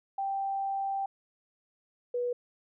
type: tone pair in turn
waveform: sine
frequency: 784 / 487.8 Hz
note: G5 / B4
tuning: 0 / -21 cents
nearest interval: minor sixth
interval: 821 cents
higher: first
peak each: -29 / -28 dBFS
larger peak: second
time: 0.18-1.06 / 2.14-2.33 s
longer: first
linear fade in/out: 5 ms
effects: none